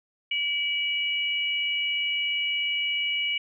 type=tone pair together; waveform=sine; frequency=2300 / 2917 Hz; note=D7 / F#7; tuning=-37 / -25 cents; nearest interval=major third; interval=412 cents; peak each=-27 dBFS; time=0.31-3.38 s; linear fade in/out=5 ms; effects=none